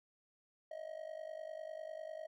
triangle tone with amplitude modulation, 633 Hz, D#5, 30 cents sharp, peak -38 dBFS, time 0.71-2.27 s, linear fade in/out 5 ms, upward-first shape sine, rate 50 Hz, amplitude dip 85%, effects none

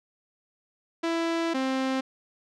sawtooth tone pair in turn, 332.2 / 263.7 Hz, E4 / C4, +13 / +14 cents, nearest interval major third, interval 399 cents, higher first, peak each -21 dBFS, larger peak neither, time 1.03-1.54 / 1.54-2.01 s, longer first, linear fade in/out 10 ms, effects low-pass 5000 Hz 12 dB/octave

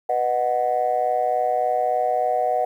sine chord, B major, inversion none, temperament just, 493.9 / 617.4 / 740.8 Hz, B4 / D#5 / F#5, 0 / -14 / +2 cents, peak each -25 / -23 / -20 dBFS, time 0.09-2.65 s, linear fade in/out 5 ms, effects tanh soft clip ceiling -11 dBFS + 9-bit

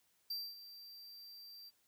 square tone with ADSR envelope, 4699 Hz, D8, in tune, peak -38 dBFS, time 0.3-1.71 s, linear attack 6 ms, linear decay 240 ms, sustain -14 dB, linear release 32 ms, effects white hiss -75 dBFS RMS until 1.87 s

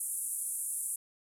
white band-pass noise, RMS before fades -36 dBFS, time 0-0.96 s, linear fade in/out 5 ms, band 8600 to 11000 Hz, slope 48 dB/octave, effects none

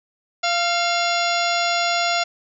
harmonic tone with a mistuned harmonic, 690 Hz, F5, 21 cents flat, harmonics 1 / 2 / 3 / 4 / 5 / 6 / 7 / 8 / 10, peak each -22 / -25 / -27 / -28 / -29 / -30 / -30 / -31 / -32 dBFS, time 0.43-2.24 s, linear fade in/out 10 ms, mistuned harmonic 3, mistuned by +48 cents, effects none

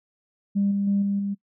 sine tone with level steps, 200 Hz, G3, 35 cents sharp, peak -18 / -21 / -18 / -21 / -24 dBFS, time 0.55-1.35 s, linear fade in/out 20 ms, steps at 0.71 / 0.87 / 1.02 / 1.19 s, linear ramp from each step 5 ms, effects noise-tail reverb RT60 0.1 s tail -25 dB re dry + tanh soft clip ceiling -14 dBFS

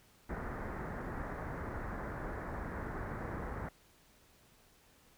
pink low-pass noise, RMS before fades -41 dBFS, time 0.29-3.69 s, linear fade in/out 5 ms, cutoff 1900 Hz, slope 48 dB/octave, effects pink hiss -65 dBFS RMS until 5.17 s

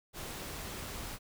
pink noise, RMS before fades -42 dBFS, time 0.13-1.19 s, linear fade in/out 50 ms, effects none

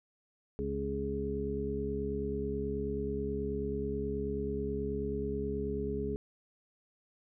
harmonic tone, 69.3 Hz, C#2, in tune, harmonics 1 / 2 / 3 / 4 / 6, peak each -39 / -42 / -39 / -41 / -35 dBFS, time 0.59-6.16 s, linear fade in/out 0 ms, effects none

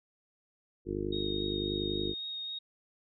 harmonic tone, 50.6 Hz, G#1, 44 cents flat, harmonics 1 / 2 / 3 / 4 / 5 / 6 / 7 / 8 / 9, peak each -42 / -42 / -46 / -42 / -46 / -39 / -35 / -42 / -42 dBFS, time 0.85-2.15 s, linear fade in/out 50 ms
sine tone with vibrato, 3731 Hz, A#7, 1 cent sharp, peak -36 dBFS, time 1.12-2.59 s, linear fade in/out 10 ms, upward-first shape sine, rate 3.7 Hz, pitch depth 9 cents each way
effects none

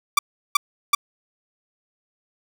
sawtooth tone bursts, 1166 Hz, D6, 13 cents flat, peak -9 dBFS, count 3, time 0.17-0.95 s, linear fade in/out 5 ms, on 20 ms, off 360 ms, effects none

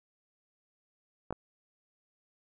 clicks, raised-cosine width 1 ms, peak -21 dBFS, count 2, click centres 1.307 / 1.326 s, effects none

